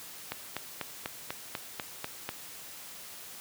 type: click train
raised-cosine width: 0.3 ms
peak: -17 dBFS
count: 9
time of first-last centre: 0.32-2.29 s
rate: 4.06 Hz
effects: white hiss -46 dBFS RMS until 3.4 s + high-pass 80 Hz 12 dB/octave